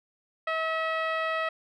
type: tone with low-pass filter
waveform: 10% pulse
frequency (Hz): 644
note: E5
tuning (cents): -41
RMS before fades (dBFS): -29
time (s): 0.47-1.49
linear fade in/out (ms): 5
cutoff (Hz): 1900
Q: 1
effects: none